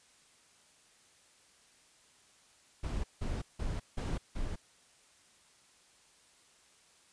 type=noise bursts; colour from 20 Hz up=brown; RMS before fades=-35 dBFS; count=5; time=2.83-4.56 s; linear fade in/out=10 ms; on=210 ms; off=170 ms; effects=white hiss -64 dBFS RMS until 7.12 s + resampled to 22050 Hz